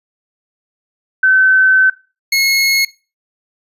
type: tone pair in turn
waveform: sine / 25% pulse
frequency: 1529 / 2171 Hz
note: G6 / C#7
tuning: -44 / -37 cents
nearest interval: tritone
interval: 607 cents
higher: second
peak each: -7 dBFS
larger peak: neither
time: 1.23-1.9 / 2.32-2.85 s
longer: first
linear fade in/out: 5 ms
effects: noise-tail reverb RT60 0.3 s tail -19 dB re dry + resampled to 32000 Hz